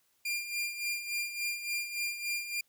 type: tone with tremolo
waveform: sawtooth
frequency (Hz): 2397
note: D7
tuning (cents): +35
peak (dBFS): -27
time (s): 0.25-2.61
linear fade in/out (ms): 5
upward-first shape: sine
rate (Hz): 3.5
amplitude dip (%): 65
effects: white hiss -72 dBFS RMS until 2.68 s